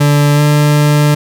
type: tone with pitch glide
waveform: 40% pulse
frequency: 145.7 to 148.08 Hz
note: D3 to D3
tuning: -13 to +15 cents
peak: -6 dBFS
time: 0-1.15 s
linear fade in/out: 10 ms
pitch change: +28 cents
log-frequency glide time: 0.34-0.41 s
effects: none